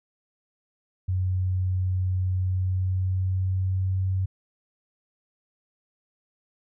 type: tone with pitch glide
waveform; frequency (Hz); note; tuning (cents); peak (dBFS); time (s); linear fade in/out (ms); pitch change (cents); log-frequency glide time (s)
sine; 92.5 to 94.33; F#2 to F#2; 0 to +34; -22; 1.08-4.26; 10; +34; 2.37-4.05
effects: none